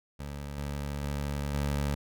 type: tone with level steps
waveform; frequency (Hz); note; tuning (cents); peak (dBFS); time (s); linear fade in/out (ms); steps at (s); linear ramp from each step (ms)
20% pulse; 71.5; D2; -46; -32 / -28 / -26 / -23; 0.19-1.95; 10; 0.58 / 1.03 / 1.54; 2
effects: none